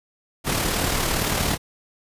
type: noise with amplitude modulation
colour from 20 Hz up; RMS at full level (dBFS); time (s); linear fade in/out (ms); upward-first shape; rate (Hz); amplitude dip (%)
pink; -21; 0.44-1.58; 50; sine; 37.5; 40
effects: resampled to 32000 Hz